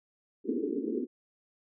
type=band-pass noise; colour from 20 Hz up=white; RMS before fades=-32 dBFS; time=0.44-1.07 s; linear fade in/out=50 ms; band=220 to 440 Hz; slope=96 dB/octave; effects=none